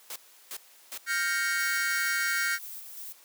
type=noise bursts; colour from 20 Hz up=white; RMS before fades=-38 dBFS; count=3; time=0.1-0.977 s; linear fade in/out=2 ms; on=59 ms; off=350 ms
type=chord; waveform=45% pulse; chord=G half-diminished seventh; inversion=third; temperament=equal; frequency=1396.9 / 1568 / 1864.7 / 2217 Hz; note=F6 / G6 / Bb6 / Db7; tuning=0 / 0 / 0 / 0 cents; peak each=-32 / -31 / -31 / -35 dBFS; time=1.06-2.59 s; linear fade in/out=50 ms
type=noise with tremolo; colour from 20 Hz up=violet; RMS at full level=-41 dBFS; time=1.59-3.13 s; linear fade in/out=10 ms; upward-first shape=square; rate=2.9 Hz; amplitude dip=35%
effects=white hiss -56 dBFS RMS until 3.24 s + high-pass 400 Hz 12 dB/octave